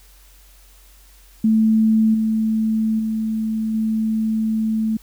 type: tone with level steps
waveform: sine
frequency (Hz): 220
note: A3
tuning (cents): 0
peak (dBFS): -12 / -16 / -19 / -17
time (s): 1.44-4.97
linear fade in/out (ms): 5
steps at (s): 2.14 / 2.99 / 3.74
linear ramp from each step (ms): 5
effects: added 46 Hz sine -47 dBFS peak until 5.02 s + white hiss -52 dBFS RMS until 5.02 s